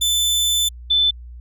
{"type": "tone pair in turn", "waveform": ["sawtooth", "sine"], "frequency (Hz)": [3520, 3520], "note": ["A7", "A7"], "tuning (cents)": [0, 0], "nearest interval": "unison", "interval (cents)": 0, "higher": "neither", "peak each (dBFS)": -13, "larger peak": "neither", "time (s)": [[0.01, 0.69], [0.9, 1.11]], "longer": "first", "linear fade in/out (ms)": 10, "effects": ["added 60 Hz sine -34 dBFS peak until 1.4 s"]}